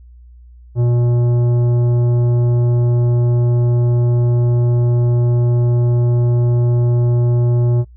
sine tone with tanh clipping, 120.5 Hz, B2, 42 cents flat, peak -13 dBFS, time 0.75-7.85 s, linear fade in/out 50 ms, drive 11 dB, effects noise-tail reverb RT60 0.1 s tail -22 dB re dry + added 60 Hz sine -38 dBFS peak until 7.96 s

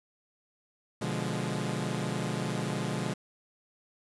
sawtooth chord, B diminished seventh, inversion none, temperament equal, 123.47 / 146.83 / 174.61 / 207.7 Hz, B2 / D3 / F3 / Ab3, 0 / 0 / 0 / 0 cents, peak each -32 dBFS, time 1.01-3.14 s, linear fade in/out 10 ms, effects resampled to 24000 Hz + 8-bit

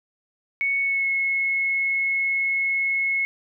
sine tone with pitch glide, 2217 to 2181 Hz, C#7 to C#7, 0 to -29 cents, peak -20 dBFS, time 0.61-3.25 s, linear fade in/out 0 ms, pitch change -29 cents, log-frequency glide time 0.81-1.08 s, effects none

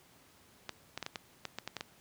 clicks, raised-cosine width 0.2 ms, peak -20 dBFS, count 10, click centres 0.693 / 0.976 / 1.027 / 1.064 / 1.158 / 1.453 / 1.586 / 1.676 / 1.767 / 1.809 s, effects pink hiss -62 dBFS RMS until 2 s + high-pass 80 Hz 12 dB/octave

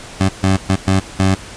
20% pulse tone bursts at uneven times, 95.5 Hz, G2, 45 cents flat, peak -6 dBFS, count 5, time 0.2-0.29 / 0.43-0.57 / 0.69-0.76 / 0.87-1 / 1.19-1.35 s, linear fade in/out 10 ms, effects pink hiss -34 dBFS RMS until 1.56 s + resampled to 22050 Hz

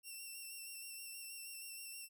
5% pulse tone with vibrato, 2715 Hz, F7, 50 cents flat, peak -39 dBFS, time 0.03-2.09 s, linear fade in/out 50 ms, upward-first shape square, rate 6.3 Hz, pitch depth 19 cents each way, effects none

